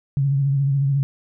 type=tone with vibrato; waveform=sine; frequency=138.59 Hz; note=C#3; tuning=in tune; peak=-16 dBFS; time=0.17-1.03 s; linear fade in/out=0 ms; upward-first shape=triangle; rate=14 Hz; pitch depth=57 cents each way; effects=none